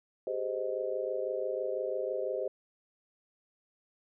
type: chord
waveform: sine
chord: Ab major seventh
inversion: third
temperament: just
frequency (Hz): 389.3 / 415.3 / 519.1 / 623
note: G4 / Ab4 / C5 / Eb5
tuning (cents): -12 / 0 / -14 / +2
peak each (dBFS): -37 / -40 / -34 / -37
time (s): 0.27-2.48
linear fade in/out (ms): 2
effects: none